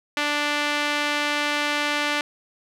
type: tone with band-pass filter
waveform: sawtooth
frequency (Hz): 293.7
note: D4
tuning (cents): 0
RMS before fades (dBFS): -24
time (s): 0.17-2.21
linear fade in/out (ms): 2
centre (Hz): 2400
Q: 0.98
effects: none